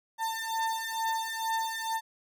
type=beating tone pair; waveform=35% pulse; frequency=896 / 898.2 Hz; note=A5 / A5; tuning=+31 / +35 cents; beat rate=2.2 Hz; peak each=-31 dBFS; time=0.18-2.01 s; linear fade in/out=50 ms; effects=none